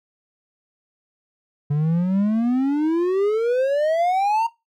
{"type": "exponential sweep", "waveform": "triangle", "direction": "up", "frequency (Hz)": [142.7, 932.3], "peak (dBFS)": -15, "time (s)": [1.7, 4.47], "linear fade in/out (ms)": 10, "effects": ["noise-tail reverb RT60 0.2 s tail -17 dB re dry"]}